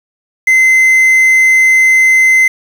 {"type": "tone with quantisation", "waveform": "triangle", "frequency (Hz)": 2060, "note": "C7", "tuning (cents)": -28, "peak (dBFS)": -3, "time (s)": [0.47, 2.48], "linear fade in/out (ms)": 5, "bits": 5, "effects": []}